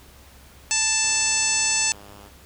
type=harmonic tone; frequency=882 Hz; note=A5; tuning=4 cents sharp; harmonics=1 / 2 / 3 / 4 / 5 / 6 / 7 / 8 / 9; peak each=-34 / -33 / -26 / -35 / -30 / -29 / -25 / -30 / -24 dBFS; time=0.71-1.92 s; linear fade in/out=0 ms
type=tone; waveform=5% pulse; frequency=101.5 Hz; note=G#2; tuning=39 cents flat; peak=-33 dBFS; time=1-2.31 s; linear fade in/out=50 ms
effects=added 67 Hz sine -50 dBFS peak until 2.45 s + pink hiss -50 dBFS RMS until 2.45 s